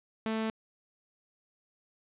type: tone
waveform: sawtooth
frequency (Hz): 221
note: A3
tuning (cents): +8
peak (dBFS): -26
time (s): 0.26-0.5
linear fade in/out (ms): 0
effects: resampled to 8000 Hz + 11-bit